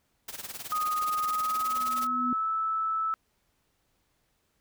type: noise with tremolo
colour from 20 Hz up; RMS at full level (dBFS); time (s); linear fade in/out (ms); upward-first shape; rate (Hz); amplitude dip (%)
white; -37; 0.28-2.07; 5; sine; 19; 80
type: tone with pitch glide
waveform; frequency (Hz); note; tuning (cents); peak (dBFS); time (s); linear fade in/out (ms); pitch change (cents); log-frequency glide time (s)
sine; 1244.5 to 1310.9; D#6 to E6; 0 to -10; -26; 0.72-3.14; 0; +90; 1.19-2.49
type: tone with exponential growth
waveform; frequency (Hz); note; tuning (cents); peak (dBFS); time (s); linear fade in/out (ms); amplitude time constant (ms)
sine; 246.9; B3; 0; -27; 1.31-2.33; 2; 220
effects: pink hiss -73 dBFS RMS until 4.6 s